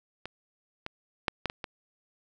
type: clicks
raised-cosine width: 0.3 ms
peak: -21 / -19 / -9 / -13 / -18 / -19 dBFS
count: 6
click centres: 0.256 / 0.864 / 1.282 / 1.457 / 1.499 / 1.642 s
effects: none